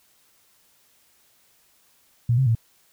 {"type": "tone with pitch steps", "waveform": "sine", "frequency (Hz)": [119, 132.5, 113.9], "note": ["A#2", "C3", "A#2"], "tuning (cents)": [36, 22, -40], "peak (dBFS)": -16, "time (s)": [2.29, 2.551], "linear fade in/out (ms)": 5, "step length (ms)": 87, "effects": ["white hiss -61 dBFS RMS until 2.92 s"]}